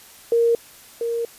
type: tone pair in turn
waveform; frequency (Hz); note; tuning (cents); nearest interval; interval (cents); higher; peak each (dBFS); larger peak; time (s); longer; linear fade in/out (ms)
sine; 466.2 / 466.2; A#4 / A#4; 0 / 0; unison; 0; neither; -14 / -21; first; 0.32-0.55 / 1.01-1.25; second; 2
effects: white hiss -46 dBFS RMS until 1.38 s + resampled to 32000 Hz